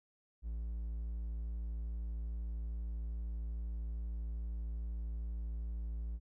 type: tone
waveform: triangle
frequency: 56.4 Hz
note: A1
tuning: 44 cents sharp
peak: -35 dBFS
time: 0.42-6.2 s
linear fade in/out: 50 ms
effects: none